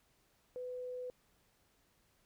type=tone; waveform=sine; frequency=500 Hz; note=B4; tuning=21 cents sharp; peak=-40 dBFS; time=0.56-1.1 s; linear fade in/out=0 ms; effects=pink hiss -73 dBFS RMS until 2.25 s